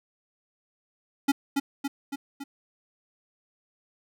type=tone with echo; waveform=square; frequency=278.7 Hz; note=C#4; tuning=9 cents sharp; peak=-19 dBFS; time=1.28-1.32 s; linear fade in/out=10 ms; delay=280 ms; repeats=4; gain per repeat=-4 dB; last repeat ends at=2.44 s; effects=none